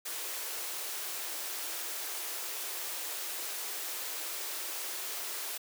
white high-pass noise, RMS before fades -38 dBFS, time 0.05-5.58 s, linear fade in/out 10 ms, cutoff 310 Hz, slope 96 dB/octave, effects none

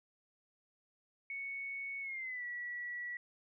sine tone with pitch glide, 2217 to 1941.2 Hz, C#7 to B6, 0 to -30 cents, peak -39 dBFS, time 1.3-3.17 s, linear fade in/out 2 ms, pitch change -230 cents, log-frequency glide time 2.01-2.45 s, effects none

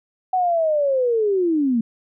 sine linear sweep, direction down, 753 to 220 Hz, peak -16 dBFS, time 0.33-1.81 s, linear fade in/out 5 ms, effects none

